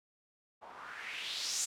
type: noise with low-pass filter sweep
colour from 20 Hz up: blue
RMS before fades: -40 dBFS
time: 0.61-1.66 s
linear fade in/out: 20 ms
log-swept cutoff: 780 to 7500 Hz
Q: 3.1
effects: none